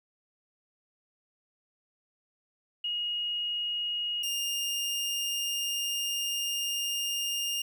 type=tone pair in turn; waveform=sine / sawtooth; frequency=2878 / 2819 Hz; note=F#7 / F7; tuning=-49 / +16 cents; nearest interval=unison; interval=35 cents; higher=first; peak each=-29 / -26 dBFS; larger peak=second; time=2.84-4.23 / 4.23-7.62 s; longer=second; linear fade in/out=5 ms; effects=11-bit